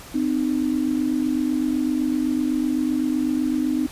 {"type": "tone pair together", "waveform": "sine", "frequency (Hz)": [257.3, 305.2], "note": ["C4", "D#4"], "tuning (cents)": [-29, -33], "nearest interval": "minor third", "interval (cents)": 296, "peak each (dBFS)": -22, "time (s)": [0.14, 3.87], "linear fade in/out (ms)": 10, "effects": ["pink hiss -41 dBFS RMS until 3.91 s", "resampled to 32000 Hz"]}